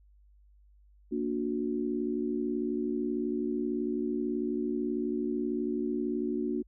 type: chord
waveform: sine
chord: Bb augmented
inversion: none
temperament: just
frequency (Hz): 233.1 / 291.4 / 364.2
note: Bb3 / D4 / F#4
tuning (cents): 0 / -13 / -27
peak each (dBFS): -33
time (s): 1.11-6.63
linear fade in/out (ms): 20
effects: added 50 Hz sine -57 dBFS peak until 6.67 s